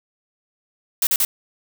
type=noise bursts; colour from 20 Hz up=blue; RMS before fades=-18 dBFS; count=3; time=1.02-1.25 s; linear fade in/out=2 ms; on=50 ms; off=40 ms; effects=none